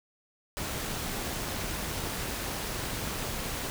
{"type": "noise with amplitude modulation", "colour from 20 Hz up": "pink", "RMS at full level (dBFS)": -32, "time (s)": [0.57, 3.7], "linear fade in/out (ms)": 0, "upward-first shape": "sine", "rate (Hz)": 216, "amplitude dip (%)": 50, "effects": []}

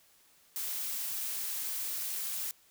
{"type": "noise", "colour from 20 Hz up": "blue", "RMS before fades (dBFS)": -36, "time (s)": [0.56, 2.51], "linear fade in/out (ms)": 0, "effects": ["white hiss -64 dBFS RMS until 2.7 s"]}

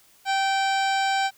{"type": "harmonic tone with a mistuned harmonic", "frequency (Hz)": 780, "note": "G5", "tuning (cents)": -9, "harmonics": [1, 2, 3, 4, 5, 6, 7, 9, 10], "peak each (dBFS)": [-22, -28, -32, -34, -36, -38, -39, -41, -42], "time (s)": [0.25, 1.31], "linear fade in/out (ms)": 50, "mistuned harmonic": 2, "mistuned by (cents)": -17, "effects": ["white hiss -57 dBFS RMS until 1.37 s"]}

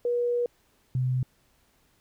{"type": "tone pair in turn", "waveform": "sine", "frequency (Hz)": [482.2, 127.72], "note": ["B4", "C3"], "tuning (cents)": [-41, -41], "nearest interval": "octave + major seventh", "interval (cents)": 2300, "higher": "first", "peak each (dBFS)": -23, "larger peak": "neither", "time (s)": [[0.05, 0.46], [0.95, 1.23]], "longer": "first", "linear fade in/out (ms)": 2, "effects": ["pink hiss -66 dBFS RMS until 2 s"]}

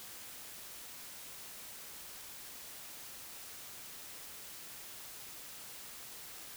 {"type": "silence", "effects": ["white hiss -49 dBFS RMS until 6.56 s"]}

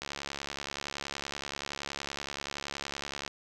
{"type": "click train", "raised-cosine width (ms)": 0.2, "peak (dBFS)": -18, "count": 231, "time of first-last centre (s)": [0.02, 3.278], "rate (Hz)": 70.6, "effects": []}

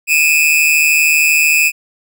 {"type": "tone pair together", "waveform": "45% pulse", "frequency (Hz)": [2457, 2610], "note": ["D#7", "E7"], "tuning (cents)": [-22, -18], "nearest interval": "minor second", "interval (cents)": 104, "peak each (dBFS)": [-11, -13], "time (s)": [0.07, 1.72], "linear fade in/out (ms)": 50, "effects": []}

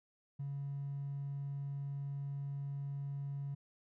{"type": "tone with hard clipping", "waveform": "triangle", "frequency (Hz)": 140.2, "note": "C#3", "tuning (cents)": 20, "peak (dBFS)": -38, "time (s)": [0.39, 3.55], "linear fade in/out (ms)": 10, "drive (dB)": 3, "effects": []}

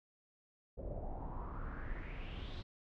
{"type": "noise with low-pass filter sweep", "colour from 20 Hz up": "brown", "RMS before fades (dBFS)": -43, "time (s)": [0.77, 2.63], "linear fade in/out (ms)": 20, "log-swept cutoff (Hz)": [510, 4100], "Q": 5.1, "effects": []}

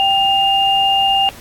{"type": "tone pair together", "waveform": "sine", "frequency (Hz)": [783, 2816], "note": ["G5", "F7"], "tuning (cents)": [-2, 14], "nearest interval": "octave + minor seventh", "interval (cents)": 2216, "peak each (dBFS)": -14, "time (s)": [0, 1.29], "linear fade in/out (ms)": 0, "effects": ["pink hiss -38 dBFS RMS until 1.4 s", "AAC 64 kbps"]}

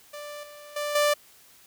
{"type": "tone with level steps", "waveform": "sawtooth", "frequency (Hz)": 589, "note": "D5", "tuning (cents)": 5, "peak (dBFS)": [-33, -40, -24, -16], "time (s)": [0.13, 1.14], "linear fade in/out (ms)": 10, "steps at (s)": [0.43, 0.76, 0.95], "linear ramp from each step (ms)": 5, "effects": ["white hiss -55 dBFS RMS until 1.66 s"]}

